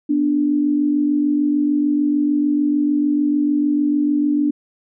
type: tone pair together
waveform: sine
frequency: 247 / 293.7 Hz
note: B3 / D4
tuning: 0 / 0 cents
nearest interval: minor third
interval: 300 cents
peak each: -22 / -15 dBFS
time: 0.09-4.51 s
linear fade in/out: 10 ms
effects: none